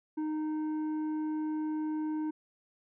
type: tone with tanh clipping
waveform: sine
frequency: 308.9 Hz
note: D#4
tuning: 12 cents flat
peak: -32 dBFS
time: 0.17-2.31 s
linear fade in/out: 10 ms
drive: 7 dB
effects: none